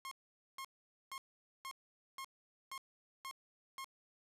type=tone bursts; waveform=sawtooth; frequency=1073 Hz; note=C6; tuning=43 cents sharp; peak=-40 dBFS; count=8; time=0.05-3.844 s; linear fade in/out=0 ms; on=63 ms; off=470 ms; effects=resampled to 32000 Hz